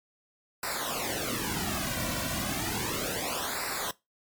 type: noise with flanger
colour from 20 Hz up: pink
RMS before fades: -32 dBFS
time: 0.63-3.91 s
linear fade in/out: 2 ms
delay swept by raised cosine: 0.31 to 2.41 ms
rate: 0.33 Hz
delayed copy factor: -0.9
effects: noise-tail reverb RT60 0.2 s tail -20 dB re dry + MP3 96 kbps